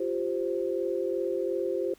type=chord; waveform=sine; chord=F suspended second; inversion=none; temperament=equal; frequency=349.2 / 392 / 523.3 Hz; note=F4 / G4 / C5; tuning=0 / 0 / 0 cents; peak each=-31 dBFS; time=0-1.94 s; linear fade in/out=5 ms; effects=pink hiss -60 dBFS RMS until 1.98 s